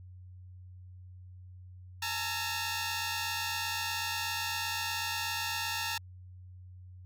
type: tone cluster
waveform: 10% pulse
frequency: 847 / 915 / 1344 Hz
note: G#5 / A#5 / E6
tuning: +34 / -32 / +33 cents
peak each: -30 / -26 / -32 dBFS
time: 2.02-5.98 s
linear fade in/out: 5 ms
effects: added 91 Hz sine -47 dBFS peak until 7.05 s